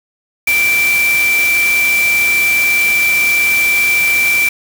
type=tone in noise; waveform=sine; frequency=2342 Hz; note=D7; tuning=5 cents flat; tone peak=-10 dBFS; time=0.47-4.49 s; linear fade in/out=5 ms; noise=white; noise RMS=-21 dBFS; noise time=0.47-4.49 s; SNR=+8 dB; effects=none